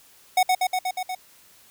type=tone with echo; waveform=square; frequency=740 Hz; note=F#5; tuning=in tune; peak=-16 dBFS; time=0.37-0.43 s; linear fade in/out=5 ms; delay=120 ms; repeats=6; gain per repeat=-2 dB; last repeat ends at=1.15 s; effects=white hiss -54 dBFS RMS until 1.7 s